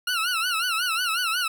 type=tone with vibrato; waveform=20% pulse; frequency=1391 Hz; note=F6; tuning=7 cents flat; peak=-18 dBFS; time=0.07-1.48 s; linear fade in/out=5 ms; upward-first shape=sine; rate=5.5 Hz; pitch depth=130 cents each way; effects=none